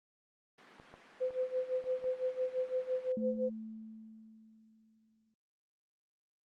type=high-pass noise; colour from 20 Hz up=white; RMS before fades=-49 dBFS; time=0.58-3.12 s; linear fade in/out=2 ms; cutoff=150 Hz; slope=48 dB/octave
type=clicks; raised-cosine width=1 ms; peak=-37 dBFS; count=5; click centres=0.799 / 0.94 / 1.307 / 1.841 / 2.042 s
type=tone with tremolo; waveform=sine; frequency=511 Hz; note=C5; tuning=41 cents flat; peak=-29 dBFS; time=1.2-3.5 s; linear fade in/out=20 ms; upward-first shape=sine; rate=5.9 Hz; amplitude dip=85%
type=tone with exponential decay; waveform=sine; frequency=220 Hz; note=A3; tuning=in tune; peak=-33 dBFS; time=3.17-5.34 s; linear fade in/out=2 ms; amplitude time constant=470 ms
effects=low-pass 2000 Hz 12 dB/octave + Opus 24 kbps